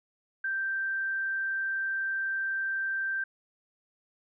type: tone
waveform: sine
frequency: 1568 Hz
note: G6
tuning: in tune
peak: -28 dBFS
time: 0.44-3.24 s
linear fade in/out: 5 ms
effects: none